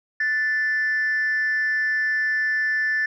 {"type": "tone with frequency modulation", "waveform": "sine", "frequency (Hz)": 1760, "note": "A6", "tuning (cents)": 0, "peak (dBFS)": -18, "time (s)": [0.2, 3.06], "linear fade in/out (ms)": 5, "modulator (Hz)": 282, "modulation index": 0.28, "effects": ["tanh soft clip ceiling -17 dBFS"]}